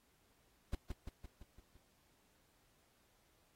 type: noise with echo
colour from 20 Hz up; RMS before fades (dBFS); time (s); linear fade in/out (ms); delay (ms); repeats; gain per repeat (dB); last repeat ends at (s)
brown; -35; 0.73-0.75; 5; 170; 6; -4; 1.77
effects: pink hiss -74 dBFS RMS until 3.55 s + AAC 48 kbps